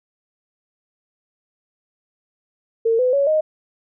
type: tone with pitch steps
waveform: sine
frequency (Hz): 454.7 / 504.5 / 559.8 / 621.1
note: A#4 / B4 / C#5 / D#5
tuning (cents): -43 / +37 / +17 / -3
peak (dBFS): -14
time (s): 2.85-3.41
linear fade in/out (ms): 10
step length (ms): 140
effects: none